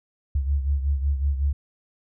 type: beating tone pair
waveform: sine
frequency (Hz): 69.3 / 74.7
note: C#2 / D2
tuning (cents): 0 / +30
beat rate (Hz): 5.4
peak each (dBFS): -21 / -28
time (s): 0.35-1.53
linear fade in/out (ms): 5
effects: none